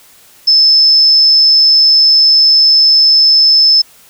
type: tone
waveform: sine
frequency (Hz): 5250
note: E8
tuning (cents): -8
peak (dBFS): -4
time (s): 0.47-3.82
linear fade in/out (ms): 10
effects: white hiss -43 dBFS RMS until 4.09 s